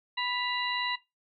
harmonic tone with a mistuned harmonic, 987.8 Hz, B5, in tune, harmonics 1 / 2 / 3 / 4, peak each -34 / -34 / -34 / -34 dBFS, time 0.17-0.96 s, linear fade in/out 10 ms, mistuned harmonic 3, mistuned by -91 cents, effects noise-tail reverb RT60 0.2 s tail -17 dB re dry

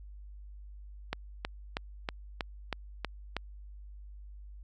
click train, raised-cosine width 0.3 ms, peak -16 dBFS, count 8, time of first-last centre 1.13-3.366 s, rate 3.13 Hz, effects added 50 Hz sine -45 dBFS peak until 4.63 s

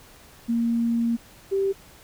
sine tone pair in turn, 232.8 / 390.7 Hz, A#3 / G4, -2 / -6 cents, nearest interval major sixth, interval 896 cents, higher second, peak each -20 dBFS, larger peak neither, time 0.48-1.17 / 1.51-1.73 s, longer first, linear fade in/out 20 ms, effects pink hiss -50 dBFS RMS until 2.03 s

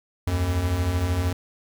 square beating tone pair, 76.6 / 89.6 Hz, D#2 / F2, -27 / +45 cents, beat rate 13 Hz, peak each -29 / -23 dBFS, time 0.27-1.33 s, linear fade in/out 5 ms, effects 10-bit

